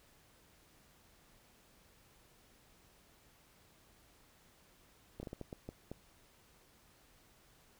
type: slowing click train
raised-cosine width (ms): 2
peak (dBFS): -30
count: 8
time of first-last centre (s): 5.2-5.916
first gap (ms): 30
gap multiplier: 1.4
effects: pink hiss -66 dBFS RMS until 7.79 s